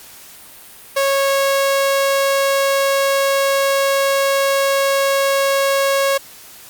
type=tone; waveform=sawtooth; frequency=550 Hz; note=C#5; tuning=14 cents flat; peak=-10 dBFS; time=0.96-6.18 s; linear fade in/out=10 ms; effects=white hiss -40 dBFS RMS until 6.69 s + Opus 48 kbps